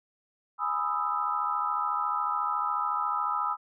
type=chord; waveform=sine; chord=E major seventh; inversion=first; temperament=equal; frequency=830.6 / 987.8 / 1244.5 / 1318.5 Hz; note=G#5 / B5 / D#6 / E6; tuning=0 / 0 / 0 / 0 cents; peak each=-35 / -33 / -30 / -31 dBFS; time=0.58-3.57 s; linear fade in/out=50 ms; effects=none